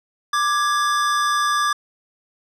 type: tone pair together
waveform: square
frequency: 1180 / 1668.8 Hz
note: D6 / G#6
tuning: +8 / +8 cents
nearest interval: tritone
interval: 600 cents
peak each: -19 / -24 dBFS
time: 0.33-1.73 s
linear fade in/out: 5 ms
effects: low-pass 9000 Hz 12 dB/octave